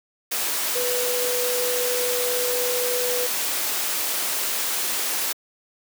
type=tone in noise; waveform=sine; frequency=494 Hz; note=B4; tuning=in tune; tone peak=-24 dBFS; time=0.75-3.27 s; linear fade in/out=10 ms; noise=white; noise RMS=-25 dBFS; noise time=0.31-5.33 s; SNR=-2 dB; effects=high-pass 300 Hz 12 dB/octave